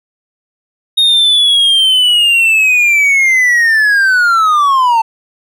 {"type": "linear sweep", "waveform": "triangle", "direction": "down", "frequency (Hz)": [3729, 883], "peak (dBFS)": -5, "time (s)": [0.97, 5.02], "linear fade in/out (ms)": 10, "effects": []}